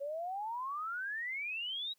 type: exponential sweep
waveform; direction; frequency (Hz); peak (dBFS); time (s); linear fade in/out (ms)
sine; up; 548 to 3892; -36; 0-1.94; 20
effects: white hiss -75 dBFS RMS until 1.98 s